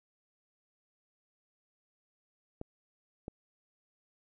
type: clicks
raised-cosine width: 2 ms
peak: -26 dBFS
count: 2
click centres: 2.614 / 3.281 s
effects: none